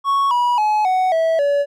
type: tone with pitch steps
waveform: triangle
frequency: 1108.7 / 970.8 / 850 / 744.3 / 651.7 / 570.6 Hz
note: C#6 / B5 / G#5 / F#5 / E5 / C#5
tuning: 0 / -30 / +40 / +10 / -20 / +50 cents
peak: -12 dBFS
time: 0.04-1.66 s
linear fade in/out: 50 ms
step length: 270 ms
effects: none